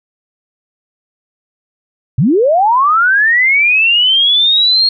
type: linear sweep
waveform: sine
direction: up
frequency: 103.83 to 4294 Hz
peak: -7 dBFS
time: 2.18-4.89 s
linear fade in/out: 5 ms
effects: none